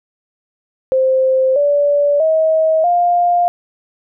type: tone with pitch steps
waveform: sine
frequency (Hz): 523.3 / 577.3 / 636.9 / 702.6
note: C5 / D5 / D#5 / F5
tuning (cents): 0 / -30 / +40 / +10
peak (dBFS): -10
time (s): 0.92-3.48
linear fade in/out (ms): 0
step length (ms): 640
effects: none